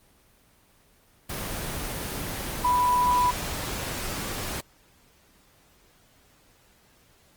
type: tone in noise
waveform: sine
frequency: 987.8 Hz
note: B5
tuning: in tune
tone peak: -19 dBFS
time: 2.64-3.31 s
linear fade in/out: 10 ms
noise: pink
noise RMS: -32 dBFS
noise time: 1.29-4.61 s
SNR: +10 dB
effects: pink hiss -60 dBFS RMS until 7.36 s + Opus 24 kbps